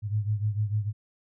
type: beating tone pair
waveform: sine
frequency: 103.83 / 110.53 Hz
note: G#2 / A2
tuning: 0 / +8 cents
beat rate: 6.7 Hz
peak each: -26 / -30 dBFS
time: 0.02-0.93 s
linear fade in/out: 50 ms
effects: none